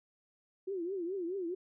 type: tone with vibrato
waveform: sine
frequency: 364 Hz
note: F#4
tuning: 28 cents flat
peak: -34 dBFS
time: 0.67-1.55 s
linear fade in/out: 10 ms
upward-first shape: triangle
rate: 4.7 Hz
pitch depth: 190 cents each way
effects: none